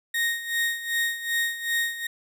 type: tone with tremolo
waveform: 35% pulse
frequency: 1861 Hz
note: A#6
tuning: 3 cents flat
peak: -20 dBFS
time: 0.14-2.07 s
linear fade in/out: 5 ms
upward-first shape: sine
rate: 2.6 Hz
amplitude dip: 75%
effects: none